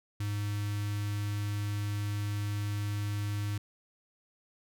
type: tone with notch filter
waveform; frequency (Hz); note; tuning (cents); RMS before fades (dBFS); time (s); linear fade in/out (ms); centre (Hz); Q
square; 103.1; G#2; -12; -33; 0.2-3.58; 5; 600; 0.55
effects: none